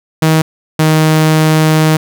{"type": "tone pair in turn", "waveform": "sawtooth", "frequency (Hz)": [158.6, 156.69], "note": ["D#3", "D#3"], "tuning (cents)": [33, 12], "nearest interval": "unison", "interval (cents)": 21, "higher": "first", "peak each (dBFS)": -3, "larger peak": "neither", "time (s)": [[0.22, 0.42], [0.79, 1.97]], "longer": "second", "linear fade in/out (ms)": 5, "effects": []}